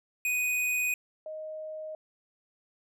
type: tone pair in turn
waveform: square / sine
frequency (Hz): 2489 / 623.7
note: D#7 / D#5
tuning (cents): 0 / +4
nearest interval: 2 octaves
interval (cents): 2396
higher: first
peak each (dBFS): -27 / -36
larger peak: first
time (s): 0.25-0.94 / 1.26-1.95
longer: neither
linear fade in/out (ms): 2
effects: none